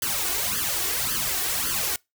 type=noise with flanger; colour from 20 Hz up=white; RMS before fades=-26 dBFS; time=0.02-1.96 s; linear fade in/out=2 ms; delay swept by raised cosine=0.63 to 2.73 ms; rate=1.8 Hz; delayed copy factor=+1; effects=noise-tail reverb RT60 0.2 s tail -25 dB re dry